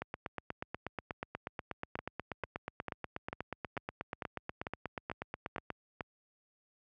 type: two click trains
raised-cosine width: 0.5 ms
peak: -22 / -22 dBFS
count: 10 / 48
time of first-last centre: 1.99-6.008 / 0.02-5.703 s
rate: 2.24 / 8.27 Hz
effects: high-pass 60 Hz 12 dB/octave